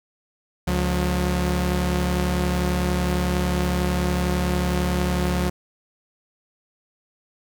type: tone pair together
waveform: sawtooth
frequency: 71 / 179.63 Hz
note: C#2 / F3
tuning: +42 / +49 cents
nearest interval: octave + major third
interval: 1607 cents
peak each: -19 dBFS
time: 0.67-5.5 s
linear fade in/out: 10 ms
effects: none